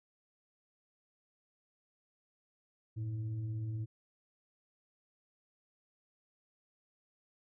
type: tone with frequency modulation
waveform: sine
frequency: 112.2 Hz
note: A2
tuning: 34 cents sharp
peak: -35 dBFS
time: 2.96-3.86 s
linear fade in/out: 20 ms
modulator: 208 Hz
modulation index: 0.34
effects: none